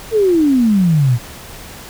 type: exponential sweep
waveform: sine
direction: down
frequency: 460.6 to 114.5 Hz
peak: -9 dBFS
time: 0.11-1.19 s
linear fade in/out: 50 ms
effects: pink hiss -34 dBFS RMS until 1.89 s